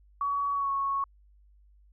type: tone with pitch glide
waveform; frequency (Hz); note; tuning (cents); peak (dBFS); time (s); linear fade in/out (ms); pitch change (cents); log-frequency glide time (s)
sine; 1129 to 1104.5; C#6 to C#6; +31 to -7; -26; 0.21-1.04; 2; -38; 0.55-0.7
effects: added 50 Hz sine -56 dBFS peak until 1.92 s